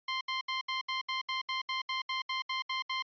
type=tone bursts; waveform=15% pulse; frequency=1046.5 Hz; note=C6; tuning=in tune; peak=-25 dBFS; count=15; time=0.08-3.024 s; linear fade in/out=5 ms; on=130 ms; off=71 ms; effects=resampled to 11025 Hz